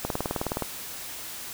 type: click train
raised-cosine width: 1 ms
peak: -13 dBFS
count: 12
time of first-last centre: 0.05-0.623 s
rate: 19.2 Hz
effects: white hiss -38 dBFS RMS until 1.53 s